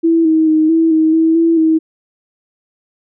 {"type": "tone with pitch steps", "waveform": "sine", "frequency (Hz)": [330.1, 317.8, 312.6, 326.2, 316.6, 323.6, 331.4, 319.3], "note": ["E4", "D#4", "D#4", "E4", "D#4", "E4", "E4", "D#4"], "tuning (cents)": [2, 37, 8, -18, 30, -32, 9, 45], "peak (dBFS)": -8, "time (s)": [0.03, 1.79], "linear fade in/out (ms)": 20, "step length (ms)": 220, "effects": []}